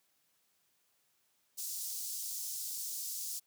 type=high-pass noise; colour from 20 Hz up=pink; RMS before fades=-40 dBFS; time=1.57-3.4 s; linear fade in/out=20 ms; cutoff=5400 Hz; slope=24 dB/octave; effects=white hiss -75 dBFS RMS until 3.46 s + high-pass 80 Hz 12 dB/octave